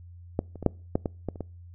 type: clicks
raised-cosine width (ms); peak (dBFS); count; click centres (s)
2; -11 / -28 / -22 / -6 / -10 / -14 / -16 / -29 / -19; 9; 0.391 / 0.557 / 0.627 / 0.663 / 0.955 / 1.058 / 1.287 / 1.358 / 1.407
effects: noise-tail reverb RT60 0.4 s tail -26 dB re dry + added 87 Hz sine -44 dBFS peak until 1.74 s